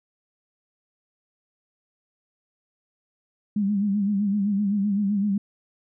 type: tone with vibrato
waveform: sine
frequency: 202.4 Hz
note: G#3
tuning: 44 cents flat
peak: -20 dBFS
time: 3.56-5.38 s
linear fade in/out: 5 ms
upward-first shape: sine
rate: 7.8 Hz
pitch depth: 71 cents each way
effects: none